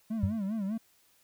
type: tone with vibrato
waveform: triangle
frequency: 208 Hz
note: G#3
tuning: 3 cents sharp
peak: -28 dBFS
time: 0.1-0.78 s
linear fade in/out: 10 ms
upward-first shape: sine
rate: 5 Hz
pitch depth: 150 cents each way
type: tone with exponential decay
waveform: sine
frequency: 95.1 Hz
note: F#2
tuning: 48 cents sharp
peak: -21 dBFS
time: 0.23-0.39 s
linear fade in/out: 5 ms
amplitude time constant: 33 ms
effects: white hiss -66 dBFS RMS until 1.23 s